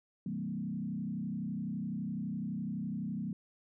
sine tone with frequency modulation, 200.7 Hz, G3, 41 cents sharp, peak -34 dBFS, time 0.26-3.33 s, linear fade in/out 2 ms, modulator 31.9 Hz, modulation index 1.5, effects none

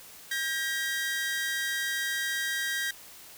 sawtooth tone pair together, 1600 / 1905.3 Hz, G6 / A#6, +35 / +37 cents, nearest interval minor third, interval 302 cents, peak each -28 dBFS, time 0.31-2.91 s, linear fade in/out 5 ms, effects white hiss -49 dBFS RMS until 3.37 s

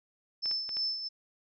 sine tone with tremolo, 5274 Hz, E8, in tune, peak -28 dBFS, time 0.42-1.09 s, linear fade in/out 20 ms, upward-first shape sine, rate 3 Hz, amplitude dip 60%
clicks, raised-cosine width 0.3 ms, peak -29 dBFS, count 4, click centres 0.458 / 0.513 / 0.692 / 0.769 s
effects none

